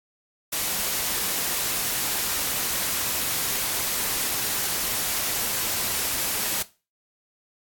white noise, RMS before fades -26 dBFS, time 0.52-6.63 s, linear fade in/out 10 ms, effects noise-tail reverb RT60 0.3 s tail -17 dB re dry + AAC 64 kbps

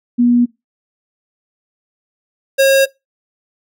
sine / square tone pair in turn, 241.5 / 542.1 Hz, B3 / C#5, -39 / -39 cents, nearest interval octave + major second, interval 1400 cents, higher second, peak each -8 dBFS, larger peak neither, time 0.18-0.46 / 2.58-2.86 s, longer neither, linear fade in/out 20 ms, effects noise-tail reverb RT60 0.2 s tail -21 dB re dry

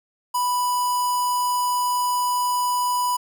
square tone with notch filter, 987.8 Hz, B5, in tune, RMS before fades -22 dBFS, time 0.34-3.17 s, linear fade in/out 10 ms, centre 2300 Hz, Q 0.58, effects 9-bit

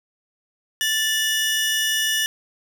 sawtooth tone pair together, 1760 / 2918 Hz, A6 / F#7, 0 / -25 cents, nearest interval major sixth, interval 875 cents, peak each -19 dBFS, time 0.81-2.26 s, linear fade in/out 0 ms, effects none

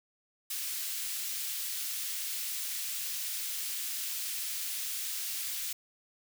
white high-pass noise, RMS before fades -36 dBFS, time 0.5-5.73 s, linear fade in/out 5 ms, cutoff 2400 Hz, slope 12 dB/octave, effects none

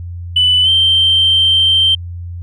sine tone with pitch glide, 2990 to 3133 Hz, F#7 to G7, +17 to -2 cents, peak -7 dBFS, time 0.36-1.95 s, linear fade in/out 5 ms, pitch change +81 cents, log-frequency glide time 0.63-0.69 s, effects tanh soft clip ceiling -3 dBFS + added 87 Hz sine -23 dBFS peak until 2.42 s

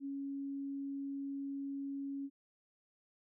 sine tone, 277.2 Hz, C#4, in tune, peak -38 dBFS, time 0-2.3 s, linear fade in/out 50 ms, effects none

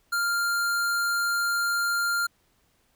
square tone, 1396.9 Hz, F6, in tune, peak -24 dBFS, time 0.12-2.27 s, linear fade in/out 10 ms, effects pink hiss -67 dBFS RMS until 2.95 s

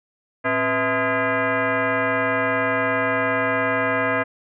sine tone with frequency modulation, 493.9 Hz, B4, in tune, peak -18 dBFS, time 0.44-4.24 s, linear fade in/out 20 ms, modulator 381 Hz, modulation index 4.2, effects none

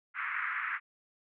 pink band-pass noise, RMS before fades -35 dBFS, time 0.14-0.8 s, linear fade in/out 50 ms, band 1200 to 2200 Hz, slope 48 dB/octave, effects none

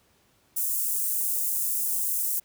white high-pass noise, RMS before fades -27 dBFS, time 0.56-2.4 s, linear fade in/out 10 ms, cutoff 8000 Hz, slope 24 dB/octave, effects pink hiss -64 dBFS RMS until 2.44 s + high-pass 60 Hz 12 dB/octave

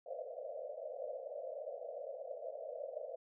white band-pass noise, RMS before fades -45 dBFS, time 0.06-3.16 s, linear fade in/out 5 ms, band 490 to 660 Hz, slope 96 dB/octave, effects none

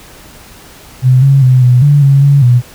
sine tone with pitch steps, 128.1 / 137.3 / 128 / 124.4 / 144.6 / 138.2 / 141.2 / 122.8 Hz, C3 / C#3 / C3 / B2 / D3 / C#3 / C#3 / B2, -36 / -16 / -38 / +13 / -27 / -5 / +32 / -9 cents, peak -3 dBFS, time 1.02-2.62 s, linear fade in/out 50 ms, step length 200 ms, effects pink hiss -36 dBFS RMS until 2.74 s

